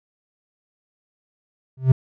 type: tone with exponential growth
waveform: triangle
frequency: 130.81 Hz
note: C3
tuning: in tune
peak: -4 dBFS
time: 1.77-1.92 s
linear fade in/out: 5 ms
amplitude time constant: 32 ms
effects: none